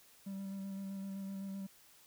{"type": "tone with vibrato", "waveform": "triangle", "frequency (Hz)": 194.9, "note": "G3", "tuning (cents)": -10, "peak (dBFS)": -38, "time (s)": [0.26, 1.67], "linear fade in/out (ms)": 10, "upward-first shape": "square", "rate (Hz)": 7.8, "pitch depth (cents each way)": 14, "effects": ["white hiss -63 dBFS RMS until 2.06 s"]}